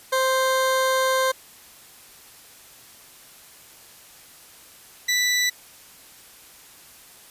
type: tone pair in turn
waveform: 20% pulse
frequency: 523.3 / 1975.7 Hz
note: C5 / B6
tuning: 0 / 0 cents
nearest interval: octave + major seventh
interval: 2300 cents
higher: second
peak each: -14 dBFS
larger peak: neither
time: 0.12-1.32 / 5.08-5.5 s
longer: first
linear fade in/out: 10 ms
effects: white hiss -48 dBFS RMS until 7.3 s + resampled to 32000 Hz